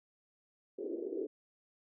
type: band-pass noise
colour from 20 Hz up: white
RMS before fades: -39 dBFS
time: 0.78-1.27 s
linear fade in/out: 10 ms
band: 310 to 440 Hz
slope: 48 dB/octave
effects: none